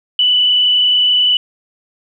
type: tone with frequency modulation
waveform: sine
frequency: 2977 Hz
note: F#7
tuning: 10 cents sharp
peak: -9 dBFS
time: 0.19-1.37 s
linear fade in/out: 2 ms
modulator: 31.3 Hz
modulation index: 1.3
effects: none